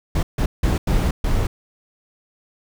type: noise bursts at uneven times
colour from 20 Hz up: brown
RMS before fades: -18 dBFS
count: 5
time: 0.15-0.23 / 0.38-0.46 / 0.63-0.78 / 0.87-1.11 / 1.24-1.47 s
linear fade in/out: 5 ms
effects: none